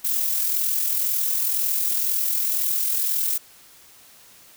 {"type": "noise with amplitude modulation", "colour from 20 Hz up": "violet", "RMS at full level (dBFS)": -21, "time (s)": [0.04, 3.38], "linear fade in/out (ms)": 10, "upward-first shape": "sine", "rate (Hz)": 42, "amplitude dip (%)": 40, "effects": ["white hiss -50 dBFS RMS until 4.56 s"]}